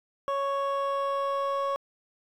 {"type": "tone pair together", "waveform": "triangle", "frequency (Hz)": [554.4, 1108.7], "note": ["C#5", "C#6"], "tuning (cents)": [0, 0], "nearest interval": "octave", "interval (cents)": 1200, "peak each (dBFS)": -26, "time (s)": [0.28, 1.76], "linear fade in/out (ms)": 0, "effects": ["tanh soft clip ceiling -20 dBFS"]}